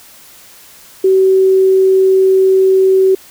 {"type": "tone", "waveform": "sine", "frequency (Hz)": 380.5, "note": "F#4", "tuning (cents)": 48, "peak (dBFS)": -6, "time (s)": [1.04, 3.15], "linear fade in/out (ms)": 5, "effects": ["white hiss -40 dBFS RMS until 3.3 s"]}